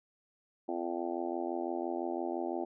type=harmonic tone; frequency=85.9 Hz; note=F2; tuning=28 cents flat; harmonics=3 / 4 / 5 / 6 / 7 / 8 / 9 / 10; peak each=-41 / -36 / -45 / -50 / -42 / -42 / -41 / -49 dBFS; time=0.68-2.65 s; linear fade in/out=10 ms; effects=none